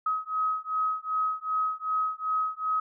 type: beating tone pair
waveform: sine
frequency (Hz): 1269 / 1271.6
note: D#6 / D#6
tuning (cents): +34 / +37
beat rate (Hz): 2.6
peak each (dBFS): -29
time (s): 0.06-2.8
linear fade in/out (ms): 5
effects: none